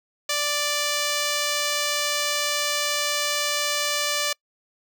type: tone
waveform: 5% pulse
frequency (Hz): 587.3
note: D5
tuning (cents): 0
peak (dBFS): -11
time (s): 0.29-4.33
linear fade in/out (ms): 5
effects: noise-tail reverb RT60 0.1 s tail -26 dB re dry